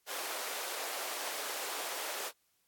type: high-pass noise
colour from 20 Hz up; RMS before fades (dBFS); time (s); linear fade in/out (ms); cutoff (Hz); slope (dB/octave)
pink; -39; 0.06-2.32; 50; 450; 24
effects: white hiss -75 dBFS RMS until 2.67 s + AAC 64 kbps